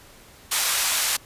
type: band-pass noise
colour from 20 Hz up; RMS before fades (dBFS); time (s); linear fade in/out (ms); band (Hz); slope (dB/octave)
white; -23; 0.51-1.17; 10; 830 to 11000; 12
effects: pink hiss -49 dBFS RMS until 1.25 s + resampled to 32000 Hz